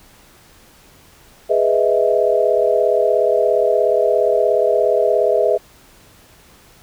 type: chord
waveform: sine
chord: E major seventh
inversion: first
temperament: equal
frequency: 415.3 / 493.9 / 622.3 / 659.3 Hz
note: G#4 / B4 / D#5 / E5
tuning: 0 / 0 / 0 / 0 cents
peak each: -18 dBFS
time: 1.49-5.58 s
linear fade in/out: 20 ms
effects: pink hiss -48 dBFS RMS until 6.82 s